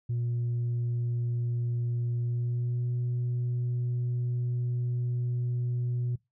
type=tone with pitch glide; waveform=sine; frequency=119.7 to 122.22 Hz; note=A#2 to B2; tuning=+46 to -18 cents; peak=-25 dBFS; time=0.09-6.16 s; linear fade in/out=10 ms; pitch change=+36 cents; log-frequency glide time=2.22-2.91 s; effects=noise-tail reverb RT60 0.2 s tail -22 dB re dry + tanh soft clip ceiling -25 dBFS